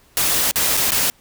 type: noise with dropouts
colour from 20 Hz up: white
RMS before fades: -18 dBFS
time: 0.17-1.1 s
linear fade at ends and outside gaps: 0 ms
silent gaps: 0.511-0.558 / 0.769-0.773 / 0.906-0.919 s
effects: pink hiss -54 dBFS RMS until 1.2 s